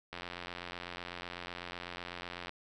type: click train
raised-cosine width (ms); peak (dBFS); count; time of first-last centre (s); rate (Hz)
0.3; -25; 209; 0.13-2.494; 88
effects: none